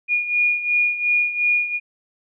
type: beating tone pair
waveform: sine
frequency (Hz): 2437 / 2439.8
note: D#7 / D#7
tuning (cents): -37 / -35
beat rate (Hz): 2.8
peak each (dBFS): -18 / -23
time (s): 0.08-1.8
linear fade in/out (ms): 50
effects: none